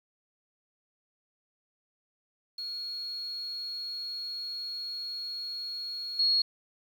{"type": "tone with level steps", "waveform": "sine", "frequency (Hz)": 4314, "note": "C#8", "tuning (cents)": -48, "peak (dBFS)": [-34, -22], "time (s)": [2.58, 6.42], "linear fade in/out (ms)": 5, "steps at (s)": 6.19, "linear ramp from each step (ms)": 5, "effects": ["9-bit"]}